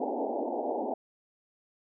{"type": "band-pass noise", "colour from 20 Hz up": "white", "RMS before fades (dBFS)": -32, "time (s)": [0, 0.94], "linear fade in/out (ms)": 5, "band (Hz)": [230, 860], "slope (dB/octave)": 96, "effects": []}